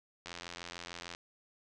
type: click train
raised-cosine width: 0.2 ms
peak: -25 dBFS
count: 78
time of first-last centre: 0.26-1.149 s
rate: 86.6 Hz
effects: resampled to 24000 Hz + 10-bit